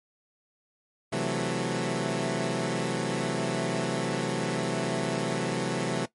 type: chord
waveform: 15% pulse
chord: F# half-diminished seventh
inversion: second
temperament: equal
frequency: 130.81 / 164.81 / 185 / 220 Hz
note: C3 / E3 / F#3 / A3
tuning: 0 / 0 / 0 / 0 cents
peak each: -26 dBFS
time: 1.12-6.06 s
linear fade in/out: 10 ms
effects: noise-tail reverb RT60 0.1 s tail -17 dB re dry + MP3 48 kbps